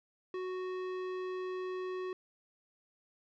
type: tone with tanh clipping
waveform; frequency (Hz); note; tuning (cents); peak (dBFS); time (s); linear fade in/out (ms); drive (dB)
sine; 369.6; F#4; -2; -38; 0.34-2.13; 2; 16
effects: none